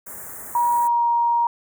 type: band-stop noise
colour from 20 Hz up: white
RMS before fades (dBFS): -36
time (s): 0.06-0.88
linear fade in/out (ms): 10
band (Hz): 1900 to 7100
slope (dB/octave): 48
type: tone with pitch glide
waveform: sine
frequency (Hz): 954 to 942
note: A#5 to A#5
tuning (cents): +40 to +18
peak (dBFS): -16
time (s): 0.55-1.47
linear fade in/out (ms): 2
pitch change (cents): -22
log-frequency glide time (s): 0.68-1.08
effects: none